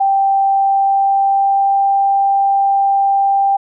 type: tone with pitch glide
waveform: sine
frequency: 784 to 789.9 Hz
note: G5 to G5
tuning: 0 to +13 cents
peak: -10 dBFS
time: 0-3.57 s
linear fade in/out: 10 ms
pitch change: +13 cents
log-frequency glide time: 0.44-1.86 s
effects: none